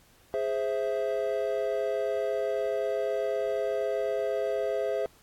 triangle chord, Ab augmented, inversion none, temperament equal, 415.3 / 523.3 / 659.3 Hz, Ab4 / C5 / E5, 0 / 0 / 0 cents, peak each -29 dBFS, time 0.34-5.06 s, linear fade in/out 0 ms, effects pink hiss -60 dBFS RMS until 5.22 s + AAC 64 kbps

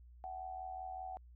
sine tone with amplitude modulation, 750 Hz, F#5, 23 cents sharp, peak -39 dBFS, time 0.24-1.17 s, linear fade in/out 0 ms, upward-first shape sine, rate 85.2 Hz, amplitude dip 65%, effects added 60 Hz sine -55 dBFS peak until 1.35 s

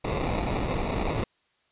pink noise with sample-and-hold, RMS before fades -28 dBFS, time 0.04-1.24 s, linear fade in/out 5 ms, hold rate 1575 Hz, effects white hiss -69 dBFS RMS until 1.71 s + resampled to 8000 Hz

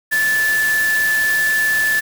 sine tone in noise, 1744 Hz, A6, 16 cents flat, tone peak -14 dBFS, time 0.11-2.01 s, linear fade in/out 20 ms, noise white, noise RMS -26 dBFS, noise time 0.11-2.01 s, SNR +9 dB, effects none

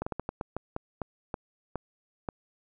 slowing click train, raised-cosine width 1 ms, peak -18 dBFS, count 12, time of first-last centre 0.02-2.288 s, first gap 45 ms, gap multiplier 1.28, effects none

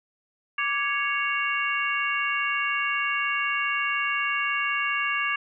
harmonic tone with a mistuned harmonic, 554.4 Hz, C#5, in tune, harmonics 2 / 3 / 4 / 5, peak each -29 / -29 / -29 / -29 dBFS, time 0.58-5.36 s, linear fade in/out 5 ms, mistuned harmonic 2, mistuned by +89 cents, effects none

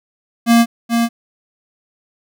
square tone with echo, 233.1 Hz, A#3, in tune, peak -8 dBFS, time 0.46-0.66 s, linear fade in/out 50 ms, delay 430 ms, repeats 1, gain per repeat -5 dB, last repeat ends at 1.09 s, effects none

